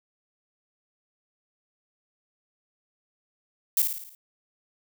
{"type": "noise with echo", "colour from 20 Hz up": "violet", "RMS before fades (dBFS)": -21, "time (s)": [3.77, 3.82], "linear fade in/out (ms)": 2, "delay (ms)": 55, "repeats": 6, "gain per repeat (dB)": -5, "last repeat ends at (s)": 4.15, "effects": []}